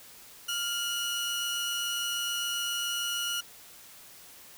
sawtooth tone pair together, 1400 / 2927 Hz, F6 / F#7, +4 / -19 cents, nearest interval octave + minor second, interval 1277 cents, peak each -31 / -28 dBFS, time 0.48-3.41 s, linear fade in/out 10 ms, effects white hiss -51 dBFS RMS until 4.57 s

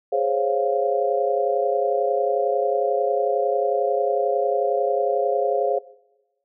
sine chord, Db major seventh, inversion second, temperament equal, 415.3 / 523.3 / 554.4 / 698.5 Hz, Ab4 / C5 / Db5 / F5, 0 / 0 / 0 / 0 cents, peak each -24 dBFS, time 0.12-5.79 s, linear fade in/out 10 ms, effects noise-tail reverb RT60 1.0 s tail -20 dB re dry

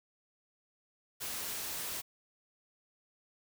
white noise, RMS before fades -39 dBFS, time 1.2-2.02 s, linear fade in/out 20 ms, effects none

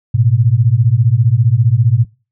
sine beating tone pair, 108.7 / 123.7 Hz, A2 / B2, -21 / +3 cents, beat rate 15 Hz, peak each -11 dBFS, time 0.14-2.05 s, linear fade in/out 10 ms, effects noise-tail reverb RT60 0.3 s tail -22 dB re dry

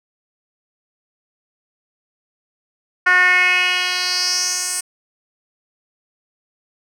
10% pulse tone with band-pass filter sweep, 362.8 Hz, F#4, 34 cents flat, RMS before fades -17 dBFS, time 3.06-4.81 s, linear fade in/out 10 ms, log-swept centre 1600 to 8500 Hz, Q 3.7, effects none

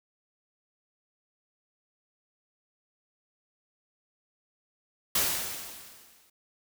white noise with exponential decay, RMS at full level -24 dBFS, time 5.15-6.3 s, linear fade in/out 5 ms, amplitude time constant 250 ms, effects none

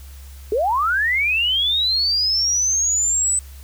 sine linear sweep, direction up, 390 to 8070 Hz, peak -16 dBFS, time 0.52-3.39 s, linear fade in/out 2 ms, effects added 68 Hz sine -36 dBFS peak until 3.63 s + white hiss -48 dBFS RMS until 3.63 s

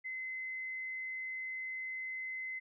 sine tone, 2050 Hz, C7, 36 cents flat, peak -38 dBFS, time 0.04-2.6 s, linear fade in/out 20 ms, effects none

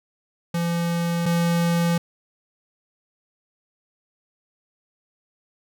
square tone pair in turn, 170.3 / 170.3 Hz, F3 / F3, -43 / -43 cents, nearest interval unison, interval 0 cents, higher neither, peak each -22 / -19 dBFS, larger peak second, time 0.54-1.26 / 1.26-1.98 s, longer neither, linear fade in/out 5 ms, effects none

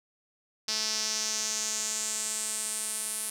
sawtooth tone with band-pass filter sweep, 217.4 Hz, A3, 21 cents flat, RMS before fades -32 dBFS, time 0.68-3.3 s, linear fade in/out 5 ms, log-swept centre 5200 to 10000 Hz, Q 3.8, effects none

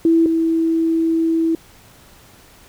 sine tone pair in turn, 329.6 / 327.1 Hz, E4 / E4, 0 / -13 cents, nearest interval unison, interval 13 cents, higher first, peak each -10 / -14 dBFS, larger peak first, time 0.05-0.26 / 0.26-1.55 s, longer second, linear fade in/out 2 ms, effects pink hiss -47 dBFS RMS until 2.68 s

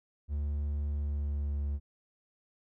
triangle tone with pitch glide, 72.9 to 71.65 Hz, D2 to D2, -12 to -42 cents, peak -28 dBFS, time 0.28-1.8 s, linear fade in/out 50 ms, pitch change -30 cents, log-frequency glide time 0.9-1.66 s, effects none

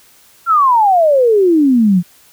sine exponential sweep, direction down, 1400 to 169.4 Hz, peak -7 dBFS, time 0.46-2.03 s, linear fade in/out 50 ms, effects white hiss -47 dBFS RMS until 2.32 s

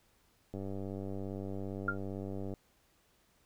click train, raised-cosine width 2 ms, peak -28 dBFS, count 196, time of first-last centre 0.54-2.538 s, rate 97.6 Hz
sine tone with exponential decay, 1396.9 Hz, F6, in tune, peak -25 dBFS, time 1.88-1.98 s, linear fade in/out 5 ms, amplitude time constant 20 ms
effects pink hiss -70 dBFS RMS until 3.45 s

